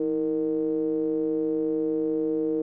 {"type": "ring-modulated tone", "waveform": "triangle", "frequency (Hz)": 73.1, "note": "D2", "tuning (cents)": -7, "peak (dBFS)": -18, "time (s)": [0, 2.62], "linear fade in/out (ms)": 5, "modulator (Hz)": 391, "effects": []}